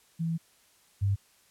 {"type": "tone pair in turn", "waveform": "sine", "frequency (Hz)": [164.81, 99.21], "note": ["E3", "G2"], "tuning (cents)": [0, 21], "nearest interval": "major sixth", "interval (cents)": 879, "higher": "first", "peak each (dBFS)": [-27, -23], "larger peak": "second", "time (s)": [[0.19, 0.38], [1.01, 1.16]], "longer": "first", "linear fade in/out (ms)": 20, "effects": ["white hiss -63 dBFS RMS until 1.5 s", "low-pass 12000 Hz 12 dB/octave"]}